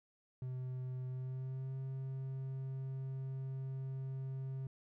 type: tone with pitch glide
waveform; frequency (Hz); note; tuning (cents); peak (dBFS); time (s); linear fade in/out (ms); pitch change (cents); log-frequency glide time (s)
triangle; 128 to 133.13; C3 to C3; -38 to +30; -37; 0.42-4.67; 2; +68; 1.08-1.76
effects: none